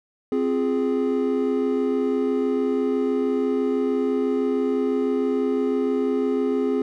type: chord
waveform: triangle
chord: F minor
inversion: second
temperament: equal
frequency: 261.6 / 349.2 / 415.3 Hz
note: C4 / F4 / Ab4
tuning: 0 / 0 / 0 cents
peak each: -21 / -27 / -21 dBFS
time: 0.32-6.82 s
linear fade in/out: 2 ms
effects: none